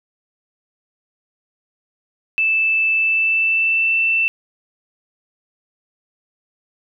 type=tone with pitch glide; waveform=sine; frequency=2637 to 2669 Hz; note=E7 to E7; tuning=0 to +21 cents; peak=-14 dBFS; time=2.38-4.28 s; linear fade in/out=0 ms; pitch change=+21 cents; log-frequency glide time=2.94-3.97 s; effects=none